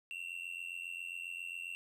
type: tone with amplitude modulation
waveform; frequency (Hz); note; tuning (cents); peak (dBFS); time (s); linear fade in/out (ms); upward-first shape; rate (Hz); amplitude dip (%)
triangle; 2726; F7; -43; -35; 0.11-1.75; 0; sine; 87.4; 90
effects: none